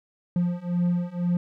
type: beating tone pair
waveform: triangle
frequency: 174.7 / 176.7 Hz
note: F3 / F3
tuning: +1 / +21 cents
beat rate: 2 Hz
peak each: -24 / -23 dBFS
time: 0.36-1.37 s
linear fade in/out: 2 ms
effects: none